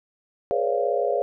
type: tone cluster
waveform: sine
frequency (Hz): 416.8 / 483.5 / 539 / 576 / 693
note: G#4 / B4 / C#5 / D5 / F5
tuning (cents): +6 / -37 / -49 / -34 / -14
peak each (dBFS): -27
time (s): 0.51-1.22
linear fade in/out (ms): 0
effects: none